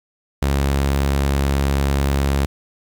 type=tone; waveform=sawtooth; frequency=69.3 Hz; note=C#2; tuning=in tune; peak=-12 dBFS; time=0.42-2.46 s; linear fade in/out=5 ms; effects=8-bit